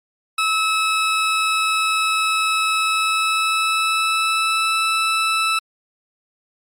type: tone with pitch glide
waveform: 20% pulse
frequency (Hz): 1298 to 1315.4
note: E6 to E6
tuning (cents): -27 to -4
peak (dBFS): -12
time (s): 0.38-5.59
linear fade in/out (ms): 5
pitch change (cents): +23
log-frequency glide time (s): 2.8-4.77
effects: low-pass 11000 Hz 12 dB/octave + Opus 48 kbps